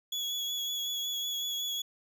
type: tone with vibrato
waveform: 35% pulse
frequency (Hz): 3373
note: G#7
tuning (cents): +26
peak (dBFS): -30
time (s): 0.12-1.82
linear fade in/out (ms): 5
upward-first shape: triangle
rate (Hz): 5.4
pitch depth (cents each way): 25
effects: none